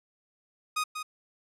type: tone with echo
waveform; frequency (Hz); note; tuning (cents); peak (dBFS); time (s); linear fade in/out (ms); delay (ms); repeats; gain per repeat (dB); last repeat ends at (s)
sawtooth; 1244.5; D#6; 0; -23; 0.76-0.84; 10; 190; 1; -7; 1.03
effects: low-pass 12000 Hz 12 dB/octave